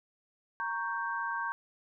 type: chord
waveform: sine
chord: G diminished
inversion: first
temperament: equal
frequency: 932.3 / 1108.7 / 1568 Hz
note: Bb5 / Db6 / G6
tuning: 0 / 0 / 0 cents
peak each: -36 / -37 / -35 dBFS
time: 0.6-1.52 s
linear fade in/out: 0 ms
effects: none